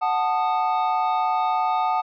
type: chord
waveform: triangle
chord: D# diminished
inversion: first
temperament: equal with one note detuned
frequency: 740 / 880 / 1232.3 Hz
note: F#5 / A5 / D#6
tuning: 0 / 0 / -17 cents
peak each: -21 / -22 / -24 dBFS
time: 0.01-2.02 s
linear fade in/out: 20 ms
effects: resampled to 11025 Hz